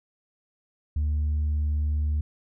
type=tone; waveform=sine; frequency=75.1 Hz; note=D2; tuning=39 cents sharp; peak=-20 dBFS; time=0.96-2.21 s; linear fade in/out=5 ms; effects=tanh soft clip ceiling -21 dBFS